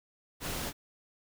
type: noise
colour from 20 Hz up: pink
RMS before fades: -36 dBFS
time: 0.4-0.73 s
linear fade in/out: 50 ms
effects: none